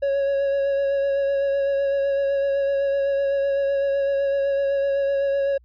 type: tone with vibrato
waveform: triangle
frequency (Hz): 554.4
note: C#5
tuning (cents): 0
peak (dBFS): -17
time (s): 0.02-5.58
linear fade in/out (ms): 10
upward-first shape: sine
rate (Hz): 7.9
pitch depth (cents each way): 17
effects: added 60 Hz sine -51 dBFS peak until 5.64 s + resampled to 11025 Hz